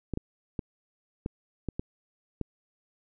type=clicks; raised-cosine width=3 ms; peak=-18 dBFS; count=7; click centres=0.137 / 0.174 / 0.592 / 1.261 / 1.687 / 1.795 / 2.413 s; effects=none